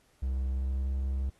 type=tone with pitch glide; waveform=triangle; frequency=65.41 to 66.75 Hz; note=C2 to C2; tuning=0 to +35 cents; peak=-26 dBFS; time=0.22-1.3 s; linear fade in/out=10 ms; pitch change=+35 cents; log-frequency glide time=0.47-0.91 s; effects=pink hiss -67 dBFS RMS until 1.39 s + AAC 32 kbps